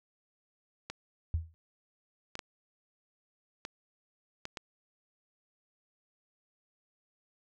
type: clicks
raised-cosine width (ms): 0.2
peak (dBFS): -21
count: 6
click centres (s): 0.9 / 2.354 / 2.392 / 3.651 / 4.454 / 4.572
type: tone with exponential decay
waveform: sine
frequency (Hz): 81.7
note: E2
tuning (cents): -15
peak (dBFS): -24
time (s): 1.34-1.54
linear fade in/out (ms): 0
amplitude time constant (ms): 42
effects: none